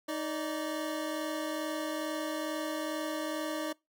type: tone pair together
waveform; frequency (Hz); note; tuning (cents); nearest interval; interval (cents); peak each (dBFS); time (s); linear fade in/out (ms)
25% pulse; 311.1 / 579.9; D#4 / D5; 0 / -22; major seventh; 1078; -31 / -34; 0.08-3.73; 10
effects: noise-tail reverb RT60 0.2 s tail -23 dB re dry